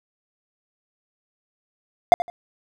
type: tone with echo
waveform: triangle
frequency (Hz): 701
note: F5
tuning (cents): +6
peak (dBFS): -4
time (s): 2.12-2.14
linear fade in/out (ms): 0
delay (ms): 80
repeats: 2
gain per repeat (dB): -14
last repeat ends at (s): 2.3
effects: none